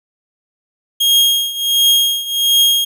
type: tone with tremolo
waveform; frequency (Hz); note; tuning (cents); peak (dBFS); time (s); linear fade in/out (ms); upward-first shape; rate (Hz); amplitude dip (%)
40% pulse; 3256; G#7; -35; -7; 1-2.85; 10; triangle; 1.4; 85
effects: none